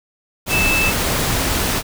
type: tone in noise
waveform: sine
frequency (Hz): 2631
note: E7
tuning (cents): -4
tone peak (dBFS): -16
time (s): 0.49-0.93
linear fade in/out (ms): 50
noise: pink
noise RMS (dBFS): -19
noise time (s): 0.46-1.83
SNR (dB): 0
effects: none